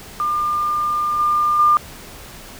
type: tone with level steps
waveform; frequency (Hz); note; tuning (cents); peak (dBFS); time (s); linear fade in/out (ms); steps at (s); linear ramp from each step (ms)
sine; 1200; D6; +37; -17 / -14 / -10; 0.2-1.77; 0; 1.19 / 1.59; 5
effects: pink hiss -38 dBFS RMS until 2.59 s